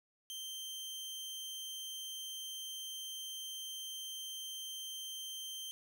sawtooth tone, 3136 Hz, G7, in tune, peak -39 dBFS, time 0.3-5.71 s, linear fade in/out 0 ms, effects none

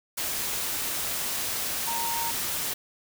sine tone in noise, 925 Hz, A#5, 14 cents flat, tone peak -30 dBFS, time 1.87-2.31 s, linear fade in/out 10 ms, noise white, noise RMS -30 dBFS, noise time 0.17-2.74 s, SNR -3 dB, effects none

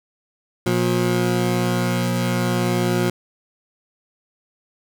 20% pulse tone pair together, 119.47 / 179 Hz, A#2 / F3, +43 / +43 cents, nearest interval perfect fifth, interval 700 cents, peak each -16 dBFS, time 0.66-3.1 s, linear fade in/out 5 ms, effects none

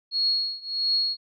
sine tone with tremolo, 4316 Hz, C#8, 47 cents flat, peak -19 dBFS, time 0.11-1.17 s, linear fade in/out 50 ms, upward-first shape triangle, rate 1.5 Hz, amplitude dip 95%, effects none

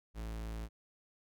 45% pulse tone, 55 Hz, A1, in tune, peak -39 dBFS, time 0.14-0.69 s, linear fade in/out 50 ms, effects none

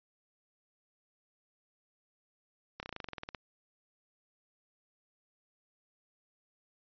slowing click train, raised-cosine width 0.3 ms, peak -24 dBFS, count 14, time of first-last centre 2.8-3.348 s, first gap 29 ms, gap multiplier 1.06, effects resampled to 11025 Hz

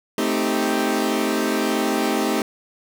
sawtooth chord, A half-diminished seventh, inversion none, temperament equal with one note detuned, 220 / 261.6 / 313.8 / 392 Hz, A3 / C4 / Eb4 / G4, 0 / 0 / +15 / 0 cents, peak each -21 dBFS, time 0.18-2.42 s, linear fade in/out 2 ms, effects none

